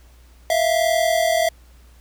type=tone pair together; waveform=square; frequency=650 / 691 Hz; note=E5 / F5; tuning=-24 / -19 cents; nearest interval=minor second; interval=105 cents; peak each=-19 / -21 dBFS; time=0.5-1.49 s; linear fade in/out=2 ms; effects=added 60 Hz sine -46 dBFS peak until 2 s + pink hiss -56 dBFS RMS until 2 s